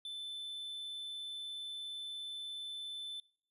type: tone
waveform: triangle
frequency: 3523 Hz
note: A7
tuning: 1 cent sharp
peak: -39 dBFS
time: 0.05-3.2 s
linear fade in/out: 2 ms
effects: noise-tail reverb RT60 0.5 s tail -22 dB re dry + resampled to 32000 Hz